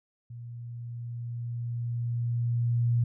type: tone with level ramp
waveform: sine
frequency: 118.8 Hz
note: A#2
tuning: 33 cents sharp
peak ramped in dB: -39 to -21 dBFS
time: 0.3-3.04 s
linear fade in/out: 5 ms
effects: none